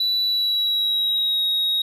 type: tone with pitch glide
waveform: sine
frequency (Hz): 3955 to 3783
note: B7 to A#7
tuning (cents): +2 to +25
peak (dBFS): -16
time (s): 0-1.82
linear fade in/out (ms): 5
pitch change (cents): -77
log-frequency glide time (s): 0.23-1.43
effects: tanh soft clip ceiling -17 dBFS